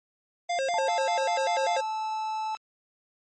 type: tone with vibrato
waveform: square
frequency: 612 Hz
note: D#5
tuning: 29 cents flat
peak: -26 dBFS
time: 0.49-1.81 s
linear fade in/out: 10 ms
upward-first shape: square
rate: 5.1 Hz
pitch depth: 230 cents each way
type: tone with pitch glide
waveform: sine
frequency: 880 to 870.9 Hz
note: A5 to A5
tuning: 0 to -18 cents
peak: -28 dBFS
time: 0.74-2.55 s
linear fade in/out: 0 ms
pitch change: -18 cents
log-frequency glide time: 0.93-2.07 s
type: tone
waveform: 15% pulse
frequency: 1313 Hz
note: E6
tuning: 7 cents flat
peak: -35 dBFS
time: 0.89-2.57 s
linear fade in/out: 0 ms
effects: MP3 32 kbps